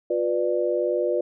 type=chord; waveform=sine; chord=B diminished; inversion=second; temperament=just; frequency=355.6 / 493.9 / 592.7 Hz; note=F4 / B4 / D5; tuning=+31 / 0 / +16 cents; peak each=-25 dBFS; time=0.1-1.21 s; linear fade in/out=5 ms; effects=none